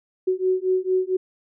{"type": "beating tone pair", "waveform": "sine", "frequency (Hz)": [370, 374.4], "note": ["F#4", "F#4"], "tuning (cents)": [0, 20], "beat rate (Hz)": 4.4, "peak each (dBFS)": -22, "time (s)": [0.27, 1.17], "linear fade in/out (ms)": 10, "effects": []}